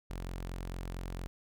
sawtooth tone, 44.39 Hz, F1, 29 cents sharp, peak -34 dBFS, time 0.1-1.27 s, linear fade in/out 0 ms, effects none

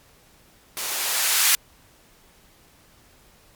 violet noise with band-pass filter sweep, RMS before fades -22 dBFS, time 0.77-1.55 s, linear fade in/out 0 ms, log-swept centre 310 to 1500 Hz, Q 0.73, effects pink hiss -55 dBFS RMS until 3.55 s + MP3 96 kbps

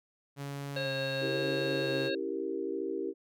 sawtooth tone with vibrato, 138.59 Hz, C#3, in tune, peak -33 dBFS, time 0.36-2.11 s, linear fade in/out 50 ms, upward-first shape square, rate 1 Hz, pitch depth 27 cents each way
harmonic tone, 540 Hz, C#5, 45 cents flat, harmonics 1 / 3 / 5 / 7 / 8, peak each -34 / -39 / -41 / -42 / -43 dBFS, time 0.76-2.15 s, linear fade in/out 5 ms
sine chord, C# diminished seventh, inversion none, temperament equal, 277.2 / 329.6 / 392 / 466.2 Hz, C#4 / E4 / G4 / Bb4, 0 / 0 / 0 / 0 cents, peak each -41 / -37 / -35 / -39 dBFS, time 1.2-3.14 s, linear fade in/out 50 ms
effects none

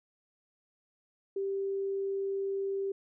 sine tone, 392 Hz, G4, in tune, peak -30 dBFS, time 1.36-2.92 s, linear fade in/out 5 ms, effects none

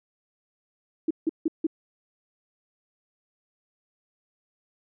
sine tone bursts, 321 Hz, E4, 46 cents flat, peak -20 dBFS, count 4, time 1.08-1.668 s, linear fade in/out 5 ms, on 27 ms, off 160 ms, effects none

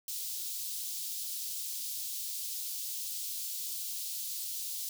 white high-pass noise, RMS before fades -38 dBFS, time 0.08-4.89 s, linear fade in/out 2 ms, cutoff 3600 Hz, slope 24 dB/octave, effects none

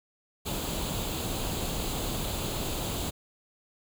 pink noise with comb filter, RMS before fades -32 dBFS, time 0.45-3.11 s, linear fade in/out 20 ms, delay 0.27 ms, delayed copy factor +0.6, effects none

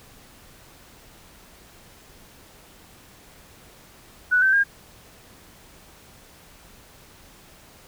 sine tone with pitch steps, 1480 / 1546.4 / 1615.8 Hz, F#6 / G6 / G#6, 0 / -24 / -48 cents, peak -15 dBFS, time 4.31-4.64 s, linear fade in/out 20 ms, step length 110 ms, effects pink hiss -50 dBFS RMS until 7.87 s

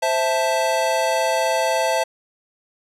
square chord, A minor, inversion first, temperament equal, 523.3 / 659.3 / 880 Hz, C5 / E5 / A5, 0 / 0 / 0 cents, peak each -24 / -22 / -23 dBFS, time 0.02-2.04 s, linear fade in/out 10 ms, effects low-pass 11000 Hz 12 dB/octave

